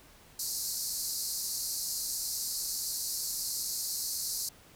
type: band-pass noise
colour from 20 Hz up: pink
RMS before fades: -35 dBFS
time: 0.39-4.49 s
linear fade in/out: 5 ms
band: 4200 to 15000 Hz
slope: 96 dB/octave
effects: pink hiss -57 dBFS RMS until 4.75 s